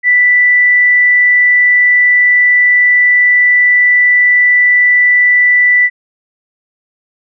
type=tone; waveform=sine; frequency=1975.5 Hz; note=B6; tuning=in tune; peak=-5 dBFS; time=0.03-5.9 s; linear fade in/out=50 ms; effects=none